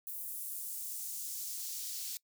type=noise with high-pass filter sweep; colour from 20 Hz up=white; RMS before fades=-41 dBFS; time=0.07-2.17 s; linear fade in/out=0 ms; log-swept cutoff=12000 to 4200 Hz; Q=1.1; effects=noise-tail reverb RT60 0.1 s tail -22 dB re dry